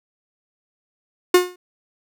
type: tone with exponential decay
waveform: 45% pulse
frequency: 359.8 Hz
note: F#4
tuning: 48 cents flat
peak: -7 dBFS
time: 1.34-1.56 s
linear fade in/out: 5 ms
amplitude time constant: 46 ms
effects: none